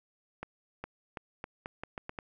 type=accelerating click train; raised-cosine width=0.5 ms; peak=-23 dBFS; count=9; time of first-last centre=0.43-2.188 s; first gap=410 ms; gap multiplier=0.81; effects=none